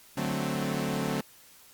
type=chord; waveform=sawtooth; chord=D dominant seventh; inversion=none; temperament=equal; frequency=146.83 / 185 / 220 / 261.6 Hz; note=D3 / F#3 / A3 / C4; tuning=0 / 0 / 0 / 0 cents; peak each=-30 dBFS; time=0.17-1.21 s; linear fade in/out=5 ms; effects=white hiss -55 dBFS RMS until 1.73 s + Opus 48 kbps